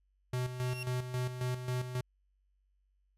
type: tone with tremolo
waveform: square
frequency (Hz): 125.7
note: B2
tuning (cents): +31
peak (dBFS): -32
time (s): 0.33-2.01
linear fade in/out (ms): 5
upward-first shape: square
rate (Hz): 3.7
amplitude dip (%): 60
type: tone with exponential growth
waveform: 35% pulse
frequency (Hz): 2738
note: F7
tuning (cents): -35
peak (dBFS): -36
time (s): 0.46-0.83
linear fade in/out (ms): 1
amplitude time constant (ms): 79
effects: added 48 Hz sine -70 dBFS peak until 3.17 s + resampled to 32000 Hz